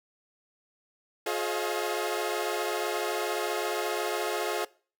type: tone cluster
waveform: sawtooth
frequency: 355.7 / 423.5 / 539 / 631 / 697 Hz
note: F4 / G#4 / C#5 / D#5 / F5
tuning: +32 / +34 / -49 / +24 / -4 cents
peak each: -31 / -28 / -32 / -33 / -33 dBFS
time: 1.26-4.65 s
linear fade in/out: 5 ms
effects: noise-tail reverb RT60 0.4 s tail -22 dB re dry